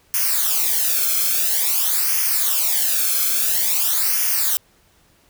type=noise with flanger; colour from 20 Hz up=blue; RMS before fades=-19 dBFS; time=0.14-4.57 s; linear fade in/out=0 ms; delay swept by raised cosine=0.25 to 1.07 ms; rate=0.49 Hz; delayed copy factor=-0.8; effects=pink hiss -57 dBFS RMS until 5.29 s